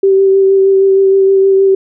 sine tone with vibrato, 387.7 Hz, G4, 19 cents flat, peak -5 dBFS, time 0.03-1.75 s, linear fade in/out 5 ms, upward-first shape sine, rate 6.4 Hz, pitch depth 15 cents each way, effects none

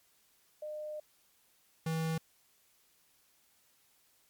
sine / square tone pair in turn, 607 / 161.52 Hz, D#5 / E3, -43 / -35 cents, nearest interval octave + major seventh, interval 2292 cents, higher first, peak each -38 / -32 dBFS, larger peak second, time 0.62-1 / 1.86-2.18 s, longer first, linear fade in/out 5 ms, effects white hiss -69 dBFS RMS until 4.29 s + MP3 96 kbps

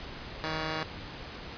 5% pulse tone pair together, 157.6 / 567.2 Hz, D#3 / C#5, +23 / +40 cents, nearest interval octave + minor seventh, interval 2217 cents, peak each -21 / -26 dBFS, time 0.44-0.83 s, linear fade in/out 0 ms, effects pink hiss -42 dBFS RMS until 1.57 s + resampled to 11025 Hz

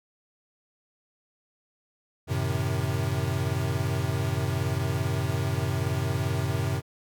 square chord, F# diminished seventh, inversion none, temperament equal, 92.5 / 110 / 130.81 / 155.56 Hz, F#2 / A2 / C3 / Eb3, 0 / 0 / 0 / 0 cents, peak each -31 / -32 / -30 / -35 dBFS, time 2.27-6.82 s, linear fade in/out 50 ms, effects none

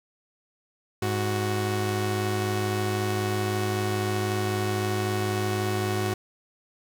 sawtooth tone pair together, 103.83 / 370 Hz, G#2 / F#4, 0 / 0 cents, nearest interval octave + minor seventh, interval 2200 cents, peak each -23 / -24 dBFS, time 1.02-6.14 s, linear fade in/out 5 ms, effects none

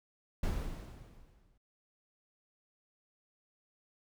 brown noise with exponential decay, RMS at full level -31 dBFS, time 0.43-1.58 s, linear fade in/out 5 ms, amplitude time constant 250 ms, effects none

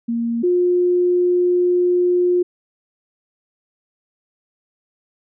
sine tone pair in turn, 233.1 / 356.5 Hz, A#3 / F4, 0 / +36 cents, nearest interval perfect fifth, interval 736 cents, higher second, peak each -18 / -13 dBFS, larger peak second, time 0.08-0.43 / 0.43-2.43 s, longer second, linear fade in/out 10 ms, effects none

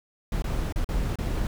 brown noise with dropouts, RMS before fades -27 dBFS, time 0.32-1.47 s, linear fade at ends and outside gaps 2 ms, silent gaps 0.422-0.441 / 0.725-0.759 / 0.845-0.889 / 1.157-1.186 s, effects none

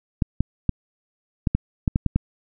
clicks, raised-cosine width 5 ms, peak -6 dBFS, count 9, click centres 0.222 / 0.406 / 0.693 / 1.472 / 1.55 / 1.878 / 1.959 / 2.063 / 2.16 s, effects none

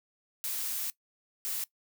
blue noise bursts at uneven times, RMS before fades -34 dBFS, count 2, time 0.44-0.9 / 1.45-1.64 s, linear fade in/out 0 ms, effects noise-tail reverb RT60 0.1 s tail -20 dB re dry

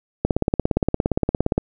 click train, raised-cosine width 2 ms, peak -4 dBFS, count 24, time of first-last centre 0.25-1.579 s, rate 17.3 Hz, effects none

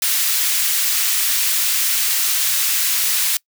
white high-pass noise, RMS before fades -18 dBFS, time 0.02-3.37 s, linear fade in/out 2 ms, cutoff 1800 Hz, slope 12 dB/octave, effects noise-tail reverb RT60 0.1 s tail -24 dB re dry

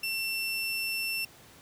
30% pulse tone, 2700 Hz, E7, 41 cents sharp, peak -27 dBFS, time 0.03-1.25 s, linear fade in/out 5 ms, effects pink hiss -54 dBFS RMS until 1.61 s + high-pass 80 Hz 12 dB/octave

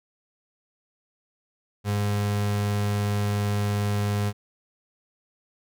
35% pulse tone, 102.7 Hz, G#2, 19 cents flat, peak -21 dBFS, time 1.84-4.33 s, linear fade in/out 50 ms, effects none

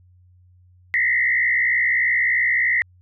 sine tone with frequency modulation, 1973 Hz, B6, 2 cents flat, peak -16 dBFS, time 0.94-2.82 s, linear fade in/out 0 ms, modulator 63.1 Hz, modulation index 1.9, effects added 90 Hz sine -50 dBFS peak until 3.01 s

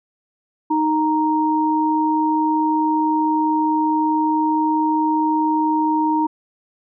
sine tone pair together, 310.9 / 932.3 Hz, D#4 / A#5, -1 / 0 cents, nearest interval octave + perfect fifth, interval 1901 cents, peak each -18 dBFS, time 0.7-6.27 s, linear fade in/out 10 ms, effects none

